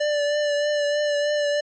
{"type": "tone with vibrato", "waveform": "square", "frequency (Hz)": 587.3, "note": "D5", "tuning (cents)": 0, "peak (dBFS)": -21, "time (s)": [0, 1.61], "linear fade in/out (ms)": 10, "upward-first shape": "triangle", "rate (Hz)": 3.2, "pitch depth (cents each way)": 28, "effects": ["resampled to 16000 Hz"]}